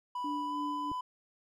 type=tone with pitch glide; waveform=triangle; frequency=987.8 to 1002.2 Hz; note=B5 to B5; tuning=0 to +25 cents; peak=-32 dBFS; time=0.15-1.01 s; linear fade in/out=5 ms; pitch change=+25 cents; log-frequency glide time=0.46-0.55 s
type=tone with tremolo; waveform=sine; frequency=293.7 Hz; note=D4; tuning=in tune; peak=-35 dBFS; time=0.24-0.92 s; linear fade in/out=5 ms; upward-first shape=sine; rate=3.1 Hz; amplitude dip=45%
type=click; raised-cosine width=3 ms; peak=-32 dBFS; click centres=0.917 s
effects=none